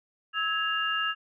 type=tone cluster; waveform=sine; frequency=1294 / 1661 / 2799 Hz; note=E6 / G#6 / F7; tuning=-32 / 0 / +3 cents; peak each=-30 dBFS; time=0.33-1.15 s; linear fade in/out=50 ms; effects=none